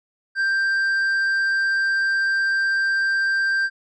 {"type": "tone with tanh clipping", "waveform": "triangle", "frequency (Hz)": 1577, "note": "G6", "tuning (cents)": 10, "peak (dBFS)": -19, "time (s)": [0.35, 3.7], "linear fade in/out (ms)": 50, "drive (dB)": 9, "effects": []}